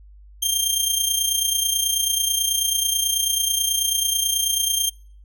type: tone with amplitude modulation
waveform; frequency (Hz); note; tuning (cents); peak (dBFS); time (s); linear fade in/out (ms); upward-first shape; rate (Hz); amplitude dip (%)
15% pulse; 3184; G7; +26; -9; 0.42-4.9; 10; sine; 29.2; 60
effects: noise-tail reverb RT60 0.5 s tail -26 dB re dry + added 50 Hz sine -43 dBFS peak until 5.24 s